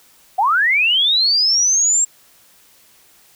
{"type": "linear sweep", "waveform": "sine", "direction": "up", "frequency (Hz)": [711, 7570], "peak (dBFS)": -12, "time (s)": [0.38, 2.05], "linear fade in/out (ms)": 10, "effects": ["white hiss -51 dBFS RMS until 3.35 s"]}